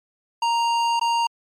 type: tone with dropouts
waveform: square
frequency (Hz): 932.3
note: A#5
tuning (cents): 0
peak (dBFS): -19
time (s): 0.42-1.27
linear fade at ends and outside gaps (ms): 5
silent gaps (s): 0.996-1.012
effects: low-pass 6000 Hz 12 dB/octave + MP3 64 kbps